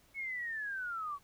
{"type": "linear sweep", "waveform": "sine", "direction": "down", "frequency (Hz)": [2217, 1105], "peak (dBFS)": -36, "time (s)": [0.14, 1.19], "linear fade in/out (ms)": 50, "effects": ["pink hiss -66 dBFS RMS until 1.23 s"]}